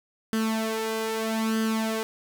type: tone with flanger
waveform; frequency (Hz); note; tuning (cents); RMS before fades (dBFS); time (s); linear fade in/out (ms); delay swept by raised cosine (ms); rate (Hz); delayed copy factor
sawtooth; 221.7; A3; +13; -27; 0.33-2.03; 0; 0.63 to 2.53; 0.79; +0.7
effects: none